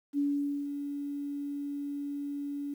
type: tone with ADSR envelope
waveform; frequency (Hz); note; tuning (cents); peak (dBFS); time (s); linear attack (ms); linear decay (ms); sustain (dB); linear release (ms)
sine; 285.4; D4; -49; -25; 0.13-2.74; 51; 480; -8; 5
effects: 10-bit